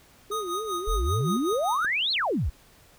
sine tone with vibrato, 392 Hz, G4, in tune, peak -31 dBFS, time 0.3-1.37 s, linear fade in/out 5 ms, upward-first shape sine, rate 3.7 Hz, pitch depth 220 cents each way
square tone with tremolo, 1244.5 Hz, D#6, in tune, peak -28 dBFS, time 0.31-1.86 s, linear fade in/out 10 ms, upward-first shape sine, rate 5.2 Hz, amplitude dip 70%
sine exponential two-way sweep, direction up then down, 34.31 to 4405 to 50.5 Hz, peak -23 dBFS, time 0.87-2.5 s, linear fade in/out 10 ms, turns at 2.12 s
clicks, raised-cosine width 2 ms, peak -32 / -33 / -31 dBFS, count 3, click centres 1.209 / 1.527 / 1.847 s
effects pink hiss -56 dBFS RMS until 2.98 s

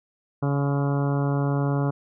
harmonic tone with a mistuned harmonic, 140.9 Hz, C#3, 29 cents sharp, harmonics 1 / 2 / 3 / 4 / 5 / 6 / 7 / 8 / 9 / 10, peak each -22 / -28 / -32 / -34 / -36 / -38 / -39 / -40 / -41 / -42 dBFS, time 0.42-1.91 s, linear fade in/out 10 ms, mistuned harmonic 7, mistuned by +43 cents, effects none

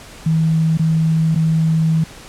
sine tone with dropouts, 160.5 Hz, E3, 46 cents flat, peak -12 dBFS, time 0.26-2.04 s, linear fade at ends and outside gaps 5 ms, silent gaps 0.774-0.794 / 1.348-1.358 s, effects pink hiss -38 dBFS RMS until 2.28 s + low-pass 10000 Hz 12 dB/octave

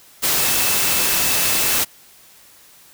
sine tone in noise, 2627 Hz, E7, 7 cents flat, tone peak -29 dBFS, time 0.38-1.8 s, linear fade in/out 20 ms, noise white, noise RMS -18 dBFS, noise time 0.22-1.85 s, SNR -14 dB, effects white hiss -48 dBFS RMS until 2.93 s

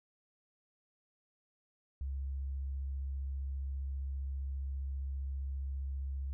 sine tone with vibrato, 68 Hz, C#2, 33 cents flat, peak -35 dBFS, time 2.01-6.33 s, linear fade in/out 0 ms, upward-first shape triangle, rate 15 Hz, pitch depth 18 cents each way, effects none

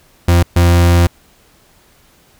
40% pulse tone bursts at uneven times, 86.6 Hz, F2, 14 cents flat, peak -6 dBFS, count 2, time 0.28-0.43 / 0.56-1.07 s, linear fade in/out 5 ms, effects pink hiss -50 dBFS RMS until 2.39 s

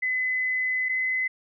sine tone pair in turn, 2020 / 2032 Hz, B6 / B6, +39 / +49 cents, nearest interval unison, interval 10 cents, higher second, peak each -23 dBFS, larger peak neither, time 0.02-0.89 / 0.89-1.28 s, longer first, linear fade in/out 10 ms, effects none

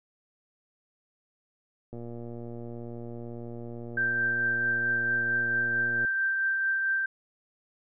click train, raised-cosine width 2 ms, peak -28 dBFS, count 487, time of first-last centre 1.93-6.049 s, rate 118 Hz
sine tone with tremolo, 1568 Hz, G6, in tune, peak -23 dBFS, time 3.97-7.06 s, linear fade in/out 5 ms, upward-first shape triangle, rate 4.5 Hz, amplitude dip 30%
effects none

